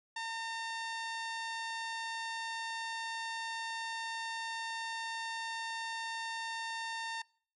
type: harmonic tone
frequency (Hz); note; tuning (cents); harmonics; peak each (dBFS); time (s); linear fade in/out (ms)
909; A#5; -44; 1 / 2 / 3 / 4 / 5 / 6 / 7 / 8 / 10; -40 / -41 / -48 / -47 / -50 / -53 / -57 / -57 / -57; 0.16-7.22; 5
effects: noise-tail reverb RT60 0.5 s tail -25 dB re dry